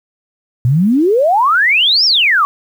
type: exponential two-way sweep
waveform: sine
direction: up then down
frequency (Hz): 115.5 to 5600 to 1097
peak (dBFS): -8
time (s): 0.65-2.45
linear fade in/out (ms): 0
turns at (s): 2.05
effects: 7-bit